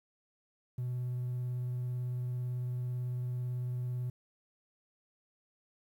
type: tone with vibrato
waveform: triangle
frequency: 124.2 Hz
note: B2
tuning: 10 cents sharp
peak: -30 dBFS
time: 0.78-4.1 s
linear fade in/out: 5 ms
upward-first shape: sine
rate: 18 Hz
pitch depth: 12 cents each way
effects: tanh soft clip ceiling -28 dBFS + 11-bit